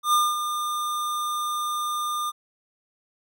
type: tone with ADSR envelope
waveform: square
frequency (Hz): 1205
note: D6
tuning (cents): +44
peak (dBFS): -17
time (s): 0.03-2.32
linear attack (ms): 100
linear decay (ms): 220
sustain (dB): -9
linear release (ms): 32
effects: none